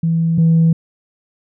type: tone pair in turn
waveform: sine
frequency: 164.81 / 163.88 Hz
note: E3 / E3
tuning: 0 / -10 cents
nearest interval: unison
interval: 10 cents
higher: first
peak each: -12 / -7 dBFS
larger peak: second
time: 0.03-0.38 / 0.38-0.73 s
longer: neither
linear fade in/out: 5 ms
effects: tanh soft clip ceiling -6 dBFS